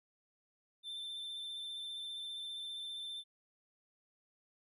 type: tone with vibrato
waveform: triangle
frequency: 3555 Hz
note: A7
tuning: 17 cents sharp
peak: -40 dBFS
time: 0.83-3.24 s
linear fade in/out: 50 ms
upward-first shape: sine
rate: 15 Hz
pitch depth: 17 cents each way
effects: none